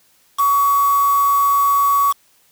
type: tone with quantisation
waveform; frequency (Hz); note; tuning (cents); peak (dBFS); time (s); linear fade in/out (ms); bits
sine; 1128; C#6; +30; -12; 0.38-2.13; 20; 4
effects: white hiss -56 dBFS RMS until 2.51 s